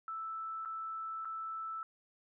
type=tone with dropouts; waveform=sine; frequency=1318.5 Hz; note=E6; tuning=in tune; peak=-38 dBFS; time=0.08-1.83 s; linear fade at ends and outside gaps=1 ms; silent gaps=0.65-0.657 / 1.248-1.254 s; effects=none

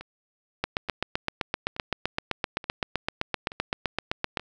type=two click trains; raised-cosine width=0.3 ms; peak=-9 / -23 dBFS; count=30 / 6; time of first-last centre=0.64-4.372 / 0.01-4.396 s; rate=7.77 / 1.14 Hz; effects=none

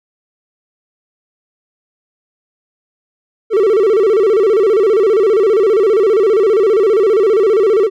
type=tone with vibrato; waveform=triangle; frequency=415.3 Hz; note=G#4; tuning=in tune; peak=-6 dBFS; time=3.5-7.9 s; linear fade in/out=50 ms; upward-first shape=square; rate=15 Hz; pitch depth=130 cents each way; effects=none

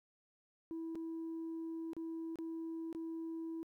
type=tone with dropouts; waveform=sine; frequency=327.2 Hz; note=E4; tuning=13 cents flat; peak=-38 dBFS; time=0.71-3.63 s; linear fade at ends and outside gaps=0 ms; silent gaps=0.95-0.955 / 1.933-1.966 / 2.357-2.387 / 2.928-2.949 s; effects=tanh soft clip ceiling -38 dBFS + 13-bit

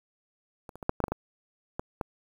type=clicks; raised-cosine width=1 ms; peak=-28 / -30 / -24 / -9 / -15 / -10 / -26 / -14 / -17 / -16 dBFS; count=10; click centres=0.692 / 0.756 / 0.828 / 0.894 / 1.003 / 1.04 / 1.082 / 1.12 / 1.795 / 2.012 s; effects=8-bit

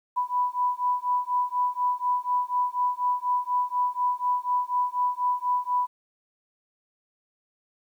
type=beating tone pair; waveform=sine; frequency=987.8 / 991.9 Hz; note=B5 / B5; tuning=0 / +7 cents; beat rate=4.1 Hz; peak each=-26 dBFS; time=0.16-5.87 s; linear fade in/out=20 ms; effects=10-bit

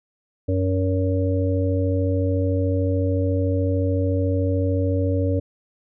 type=harmonic tone; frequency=93.7 Hz; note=F#2; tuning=22 cents sharp; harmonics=1 / 3 / 5 / 6; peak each=-20 / -25 / -27 / -28 dBFS; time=0.48-5.4 s; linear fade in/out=10 ms; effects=none

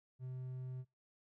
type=tone; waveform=triangle; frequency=128.3 Hz; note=C3; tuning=34 cents flat; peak=-40 dBFS; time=0.19-0.85 s; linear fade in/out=50 ms; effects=noise-tail reverb RT60 0.2 s tail -22 dB re dry

